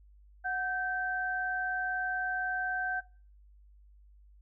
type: tone pair together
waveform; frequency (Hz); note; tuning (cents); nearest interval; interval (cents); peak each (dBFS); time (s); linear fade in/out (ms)
sine; 735.5 / 1554; F#5 / G6; -11 / -16; octave + minor second; 1295; -34 / -32; 0.44-3.01; 20
effects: noise-tail reverb RT60 0.4 s tail -22 dB re dry + added 50 Hz sine -55 dBFS peak until 4.41 s